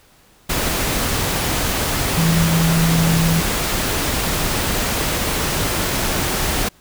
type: tone in noise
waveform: sine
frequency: 164.81 Hz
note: E3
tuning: in tune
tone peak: -14 dBFS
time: 2.17-3.41 s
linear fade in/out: 10 ms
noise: pink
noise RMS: -20 dBFS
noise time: 0.49-6.69 s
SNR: +3 dB
effects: pink hiss -52 dBFS RMS until 6.8 s